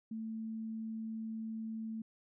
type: tone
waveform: sine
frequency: 222.1 Hz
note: A3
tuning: 16 cents sharp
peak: -38 dBFS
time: 0.11-2.02 s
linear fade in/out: 5 ms
effects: none